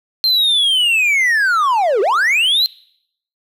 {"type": "linear two-way sweep", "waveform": "triangle", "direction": "down then up", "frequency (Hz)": [4186, 366.3, 4186], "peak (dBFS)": -10, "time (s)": [0.24, 2.66], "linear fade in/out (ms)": 0, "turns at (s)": 2.01, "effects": ["noise-tail reverb RT60 0.7 s tail -23 dB re dry"]}